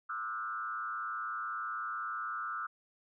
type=tone with frequency modulation; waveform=sine; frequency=1322 Hz; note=E6; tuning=5 cents sharp; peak=-35 dBFS; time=0.09-2.67 s; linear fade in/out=10 ms; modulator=114 Hz; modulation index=1.2; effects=none